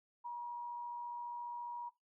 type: tone with amplitude modulation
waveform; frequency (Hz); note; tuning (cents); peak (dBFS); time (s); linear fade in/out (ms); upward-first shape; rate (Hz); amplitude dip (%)
sine; 957; A#5; +45; -39; 0.24-1.9; 20; sine; 94.6; 25
effects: noise-tail reverb RT60 0.2 s tail -19 dB re dry